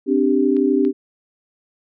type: chord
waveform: sine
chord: C suspended second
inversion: none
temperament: equal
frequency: 261.6 / 293.7 / 392 Hz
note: C4 / D4 / G4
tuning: 0 / 0 / 0 cents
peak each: -18 dBFS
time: 0.06-0.93 s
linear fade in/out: 50 ms
type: clicks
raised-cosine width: 0.3 ms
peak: -26 / -24 dBFS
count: 2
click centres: 0.567 / 0.85 s
effects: none